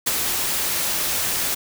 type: noise with ADSR envelope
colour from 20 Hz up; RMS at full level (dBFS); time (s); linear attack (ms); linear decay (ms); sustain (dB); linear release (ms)
white; -19; 0.06-1.55; 13; 31; -4; 10
effects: none